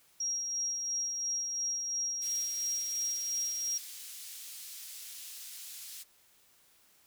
sine tone with tremolo, 5630 Hz, F8, 13 cents sharp, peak -30 dBFS, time 0.2-3.78 s, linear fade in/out 5 ms, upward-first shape sine, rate 2.9 Hz, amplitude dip 35%
white band-pass noise, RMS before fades -46 dBFS, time 2.21-6.04 s, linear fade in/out 20 ms, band 3200 to 15000 Hz, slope 12 dB/octave
effects white hiss -65 dBFS RMS until 7.06 s

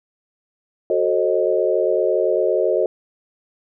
sine chord, F# diminished seventh, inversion none, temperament equal with one note detuned, 370 / 440 / 534.6 / 622.3 Hz, F#4 / A4 / C5 / Eb5, 0 / 0 / +37 / 0 cents, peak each -21 dBFS, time 0.9-2.86 s, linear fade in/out 2 ms, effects none

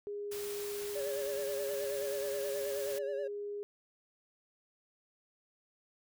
sine tone, 409.9 Hz, G#4, 23 cents flat, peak -37 dBFS, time 0.07-3.63 s, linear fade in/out 0 ms
white noise, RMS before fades -45 dBFS, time 0.31-2.99 s, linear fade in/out 10 ms
triangle tone with vibrato, 562 Hz, C#5, 24 cents sharp, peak -34 dBFS, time 0.95-3.28 s, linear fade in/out 10 ms, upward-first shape sine, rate 9.4 Hz, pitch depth 63 cents each way
effects none

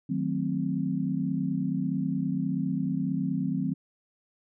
sine chord, D# diminished seventh, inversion none, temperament equal, 155.56 / 185 / 220 / 261.6 Hz, D#3 / F#3 / A3 / C4, 0 / 0 / 0 / 0 cents, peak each -32 / -30 / -35 / -30 dBFS, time 0.09-3.74 s, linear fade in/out 10 ms, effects none

